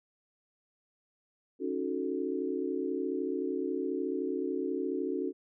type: chord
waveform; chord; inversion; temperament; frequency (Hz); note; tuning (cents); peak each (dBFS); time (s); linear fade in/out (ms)
sine; D# half-diminished seventh; third; equal; 277.2 / 311.1 / 370 / 440; C#4 / D#4 / F#4 / A4; 0 / 0 / 0 / 0; -35 / -38 / -34 / -37; 1.59-5.33; 50
effects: none